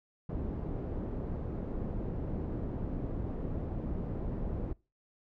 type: low-pass noise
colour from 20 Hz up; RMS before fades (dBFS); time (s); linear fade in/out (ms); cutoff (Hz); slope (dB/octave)
pink; -36; 0.29-4.73; 5; 420; 12
effects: noise-tail reverb RT60 0.3 s tail -23 dB re dry